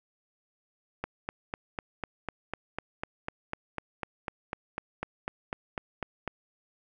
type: click train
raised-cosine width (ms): 0.5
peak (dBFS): -17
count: 22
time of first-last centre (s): 1.04-6.277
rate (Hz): 4.01
effects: none